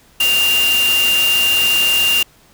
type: tone in noise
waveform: sine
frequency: 2794 Hz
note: F7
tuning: in tune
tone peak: -12 dBFS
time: 0.2-2.23 s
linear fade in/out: 5 ms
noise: white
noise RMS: -21 dBFS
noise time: 0.2-2.23 s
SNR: +6 dB
effects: pink hiss -50 dBFS RMS until 2.53 s